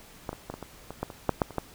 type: clicks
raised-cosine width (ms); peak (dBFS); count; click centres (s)
1; -17 / -22 / -20 / -22 / -23 / -23 / -15 / -25 / -8 / -8 / -27 / -13; 12; 0.292 / 0.33 / 0.5 / 0.54 / 0.627 / 0.906 / 1.03 / 1.102 / 1.293 / 1.418 / 1.507 / 1.583
effects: pink hiss -51 dBFS RMS until 1.74 s